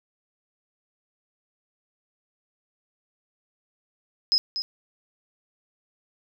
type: tone with echo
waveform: sine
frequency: 5090 Hz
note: D#8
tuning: 39 cents sharp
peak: -17 dBFS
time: 4.32-4.38 s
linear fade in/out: 0 ms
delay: 240 ms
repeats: 1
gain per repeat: -9 dB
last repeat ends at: 4.62 s
effects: none